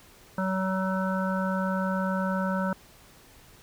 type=harmonic tone; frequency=188.9 Hz; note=F#3; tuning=36 cents sharp; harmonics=1 / 3 / 5 / 7 / 8; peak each=-27 / -32 / -34 / -35 / -36 dBFS; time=0.38-2.73 s; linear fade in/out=2 ms; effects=pink hiss -54 dBFS RMS until 3.62 s